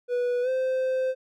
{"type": "tone with pitch glide", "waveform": "triangle", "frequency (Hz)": [489.6, 518.7], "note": ["B4", "C5"], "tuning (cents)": [-15, -15], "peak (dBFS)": -21, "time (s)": [0.08, 1.15], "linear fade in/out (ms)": 50, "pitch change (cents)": 100, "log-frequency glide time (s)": [0.42, 0.49], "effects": []}